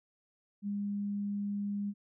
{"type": "tone", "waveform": "sine", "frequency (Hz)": 203, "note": "G#3", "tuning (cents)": -39, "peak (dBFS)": -32, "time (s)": [0.62, 1.94], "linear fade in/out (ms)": 50, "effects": []}